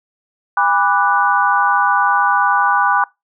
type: chord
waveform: sine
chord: G# half-diminished seventh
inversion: none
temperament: equal with one note detuned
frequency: 810.2 / 987.8 / 1174.7 / 1480 Hz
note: G#5 / B5 / D6 / F#6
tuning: -43 / 0 / 0 / 0 cents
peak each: -17 dBFS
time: 0.57-3.04 s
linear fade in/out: 2 ms
effects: noise-tail reverb RT60 0.2 s tail -23 dB re dry